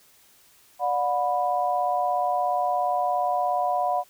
sine chord, B minor, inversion first, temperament equal with one note detuned, 587.3 / 724.3 / 987.8 Hz, D5 / F#5 / B5, 0 / -37 / 0 cents, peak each -29 / -23 / -28 dBFS, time 0.79-4.04 s, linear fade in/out 50 ms, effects white hiss -57 dBFS RMS until 4.09 s

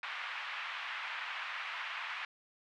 white band-pass noise, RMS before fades -41 dBFS, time 0.03-2.25 s, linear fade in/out 2 ms, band 940 to 2700 Hz, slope 24 dB/octave, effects none

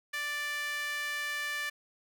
sawtooth tone with high-pass filter, 587.3 Hz, D5, in tune, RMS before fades -35 dBFS, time 0.13-1.7 s, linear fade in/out 10 ms, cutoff 1800 Hz, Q 3.1, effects none

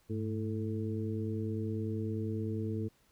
harmonic tone with a mistuned harmonic, 110 Hz, A2, in tune, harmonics 1 / 2 / 3 / 4, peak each -35 / -38 / -40 / -41 dBFS, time 0.09-2.89 s, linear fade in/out 20 ms, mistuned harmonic 1, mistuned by -110 cents, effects pink hiss -69 dBFS RMS until 3.11 s

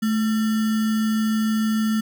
sine tone with sample-and-hold, 218.3 Hz, A3, 13 cents flat, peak -18 dBFS, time 0.02-2.01 s, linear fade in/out 10 ms, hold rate 1575 Hz, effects none

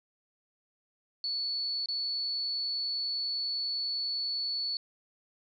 sine tone with dropouts, 4435 Hz, C#8, in tune, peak -30 dBFS, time 1.24-4.77 s, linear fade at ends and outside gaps 1 ms, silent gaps 1.859-1.886 s, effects none

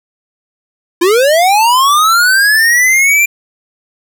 square linear sweep, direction up, 329.6 to 2388 Hz, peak -7 dBFS, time 1.01-3.26 s, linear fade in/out 10 ms, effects none

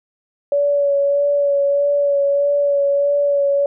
sine tone with vibrato, 568 Hz, C#5, 42 cents sharp, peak -13 dBFS, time 0.52-3.66 s, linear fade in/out 2 ms, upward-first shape sine, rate 1.6 Hz, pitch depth 19 cents each way, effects none

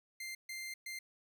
sawtooth tone bursts at uneven times, 2093 Hz, C7, in tune, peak -38 dBFS, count 3, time 0.2-0.35 / 0.49-0.74 / 0.86-0.99 s, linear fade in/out 5 ms, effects none

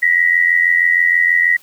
sine tone pair together, 1893 / 1979.3 Hz, A#6 / B6, +26 / +3 cents, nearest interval minor second, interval 77 cents, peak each -13 dBFS, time 0.02-1.57 s, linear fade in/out 10 ms, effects white hiss -48 dBFS RMS until 1.62 s

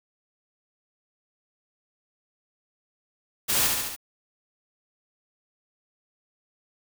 white noise with echo, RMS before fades -24 dBFS, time 3.48-3.68 s, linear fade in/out 20 ms, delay 71 ms, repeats 4, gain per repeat -3 dB, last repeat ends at 3.964 s, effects none

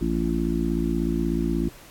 harmonic tone, 56.5 Hz, A1, 47 cents sharp, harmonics 1 / 3 / 4 / 5 / 6, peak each -28 / -28 / -28 / -28 / -28 dBFS, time 0.01-1.69 s, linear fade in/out 5 ms, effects pink hiss -48 dBFS RMS until 1.9 s + AAC 64 kbps

